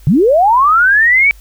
sine linear sweep, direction up, 121.7 to 2305 Hz, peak -6 dBFS, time 0.07-1.31 s, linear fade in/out 0 ms, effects added 50 Hz sine -36 dBFS peak until 1.4 s + white hiss -48 dBFS RMS until 1.4 s

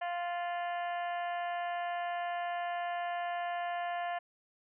harmonic tone with a mistuned harmonic, 349.2 Hz, F4, in tune, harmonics 2 / 3 / 4 / 5 / 6 / 7 / 8 / 9, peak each -34 / -44 / -49 / -43 / -50 / -54 / -53 / -55 dBFS, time 0.01-4.19 s, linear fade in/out 10 ms, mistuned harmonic 9, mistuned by -58 cents, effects none

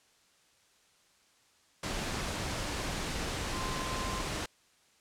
sine tone in noise, 1041 Hz, C6, 9 cents flat, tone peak -39 dBFS, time 3.53-4.22 s, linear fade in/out 5 ms, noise pink, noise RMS -35 dBFS, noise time 1.83-4.46 s, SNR -7 dB, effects white hiss -66 dBFS RMS until 5 s + low-pass 8000 Hz 12 dB/octave

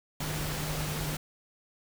sine tone in noise, 152.5 Hz, D#3, 34 cents flat, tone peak -35 dBFS, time 0.2-1.17 s, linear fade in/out 5 ms, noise pink, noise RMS -35 dBFS, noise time 0.2-1.17 s, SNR -3 dB, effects none

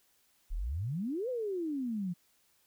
sine exponential two-way sweep, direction up then down, 33.11 to 523.3 to 169.2 Hz, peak -32 dBFS, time 0.5-2.14 s, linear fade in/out 20 ms, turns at 1.29 s, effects white hiss -70 dBFS RMS until 2.66 s

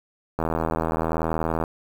click train, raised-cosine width 1 ms, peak -10 dBFS, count 102, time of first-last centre 0.39-1.638 s, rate 80.9 Hz, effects 7-bit

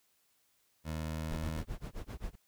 20% pulse tone, 78.9 Hz, D#2, 25 cents sharp, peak -31 dBFS, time 0.84-1.64 s, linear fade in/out 50 ms
brown noise with tremolo, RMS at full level -38 dBFS, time 1.3-2.36 s, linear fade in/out 20 ms, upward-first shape sine, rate 7.6 Hz, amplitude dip 100%
effects white hiss -73 dBFS RMS until 2.47 s

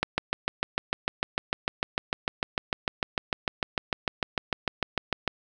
click train, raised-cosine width 0.3 ms, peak -8 dBFS, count 36, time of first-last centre 0.03-5.277 s, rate 6.67 Hz, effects none

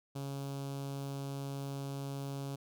sawtooth tone with notch filter, 138.59 Hz, C#3, in tune, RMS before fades -40 dBFS, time 0.15-2.56 s, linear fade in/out 10 ms, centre 1900 Hz, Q 0.98, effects none

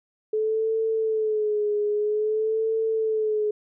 sine tone with vibrato, 430.5 Hz, A4, 38 cents flat, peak -21 dBFS, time 0.33-3.51 s, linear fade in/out 5 ms, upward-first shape sine, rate 0.51 Hz, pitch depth 58 cents each way, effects none

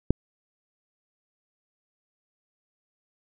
click, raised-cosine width 3 ms, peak -6 dBFS, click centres 0.106 s, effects none

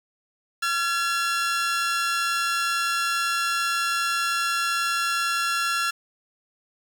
sawtooth tone pair together, 1367.6 / 1690 Hz, F6 / G#6, -37 / +30 cents, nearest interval major third, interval 367 cents, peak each -20 / -24 dBFS, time 0.62-5.91 s, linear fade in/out 10 ms, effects low-pass 10000 Hz 12 dB/octave + 7-bit

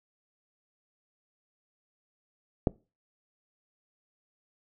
click, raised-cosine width 2 ms, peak -9 dBFS, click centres 2.672 s, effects noise-tail reverb RT60 0.3 s tail -23 dB re dry

